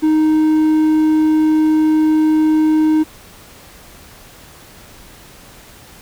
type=tone; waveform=triangle; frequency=311.1 Hz; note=D#4; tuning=in tune; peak=-8 dBFS; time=0.02-3.04 s; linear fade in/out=20 ms; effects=pink hiss -41 dBFS RMS until 6.01 s